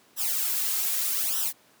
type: noise with flanger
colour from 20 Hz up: blue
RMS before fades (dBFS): -27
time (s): 0.16-1.53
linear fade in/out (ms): 50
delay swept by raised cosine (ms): 0.44 to 3.54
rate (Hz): 0.82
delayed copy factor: -0.95
effects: pink hiss -59 dBFS RMS until 1.8 s + high-pass 200 Hz 12 dB/octave